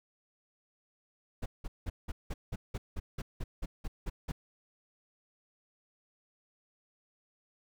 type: noise bursts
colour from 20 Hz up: brown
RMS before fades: -35 dBFS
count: 14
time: 1.42-4.32 s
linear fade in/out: 10 ms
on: 40 ms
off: 180 ms
effects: none